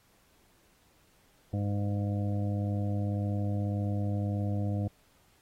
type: harmonic tone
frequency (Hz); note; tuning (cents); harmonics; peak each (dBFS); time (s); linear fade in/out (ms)
101.8; G#2; -34; 1 / 2 / 3 / 5 / 6 / 7; -29 / -35 / -39 / -43 / -45 / -46; 1.53-4.88; 5
effects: pink hiss -66 dBFS RMS until 5.41 s + AAC 48 kbps